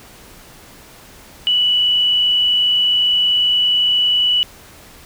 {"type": "tone with frequency modulation", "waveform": "sine", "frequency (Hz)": 2955, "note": "F#7", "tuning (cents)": -3, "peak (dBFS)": -12, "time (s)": [1.47, 4.43], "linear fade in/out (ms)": 0, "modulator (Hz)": 32.4, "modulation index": 0.78, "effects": ["pink hiss -42 dBFS RMS until 5.05 s"]}